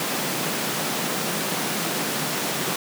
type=high-pass noise; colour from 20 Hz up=pink; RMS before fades=-26 dBFS; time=0-2.76 s; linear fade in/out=2 ms; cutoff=140 Hz; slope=48 dB/octave; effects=none